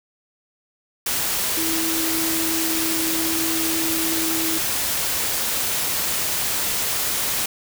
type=tone in noise; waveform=sine; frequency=325 Hz; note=E4; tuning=24 cents flat; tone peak=-25 dBFS; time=1.57-4.58 s; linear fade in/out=5 ms; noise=white; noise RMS=-23 dBFS; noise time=1.06-7.46 s; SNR=-5 dB; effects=none